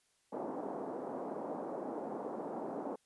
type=band-pass noise; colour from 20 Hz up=pink; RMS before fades=-41 dBFS; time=0.32-2.96 s; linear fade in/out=10 ms; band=250 to 870 Hz; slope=24 dB/octave; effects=white hiss -74 dBFS RMS until 3.05 s + resampled to 24000 Hz